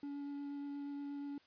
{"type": "tone with vibrato", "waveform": "triangle", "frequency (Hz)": 284.4, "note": "C#4", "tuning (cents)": 45, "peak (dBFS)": -39, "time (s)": [0.03, 1.38], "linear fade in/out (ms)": 2, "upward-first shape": "sine", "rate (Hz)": 8.4, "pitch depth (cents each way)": 8, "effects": ["white hiss -68 dBFS RMS until 1.46 s", "resampled to 11025 Hz"]}